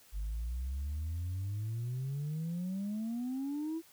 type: exponential sweep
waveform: sine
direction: up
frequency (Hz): 49 to 333.8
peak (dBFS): -32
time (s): 0.12-3.82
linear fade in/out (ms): 50
effects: tanh soft clip ceiling -32 dBFS + white hiss -61 dBFS RMS until 3.92 s